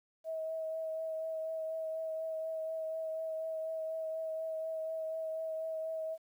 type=tone with vibrato; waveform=sine; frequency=641 Hz; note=E5; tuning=49 cents flat; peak=-35 dBFS; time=0.24-6.18 s; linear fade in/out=50 ms; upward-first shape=triangle; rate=4.1 Hz; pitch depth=17 cents each way; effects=11-bit